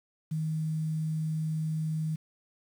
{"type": "tone with quantisation", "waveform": "sine", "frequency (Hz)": 157.2, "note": "D#3", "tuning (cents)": 18, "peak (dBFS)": -28, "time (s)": [0.31, 2.16], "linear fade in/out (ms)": 10, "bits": 9, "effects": []}